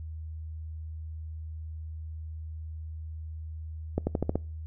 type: accelerating click train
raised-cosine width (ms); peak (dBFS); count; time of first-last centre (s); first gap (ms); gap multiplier
2; -13; 6; 3.98-4.356; 90; 0.91
effects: noise-tail reverb RT60 0.4 s tail -25 dB re dry + added 79 Hz sine -36 dBFS peak until 4.66 s